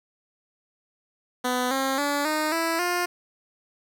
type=tone with pitch steps; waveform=10% pulse; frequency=250 / 267.9 / 287.2 / 307.8 / 329.9 / 353.6 Hz; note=B3 / C4 / D4 / D#4 / E4 / F4; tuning=+21 / +41 / -39 / -19 / +1 / +22 cents; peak=-15 dBFS; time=1.44-3.06 s; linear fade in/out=10 ms; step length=270 ms; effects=none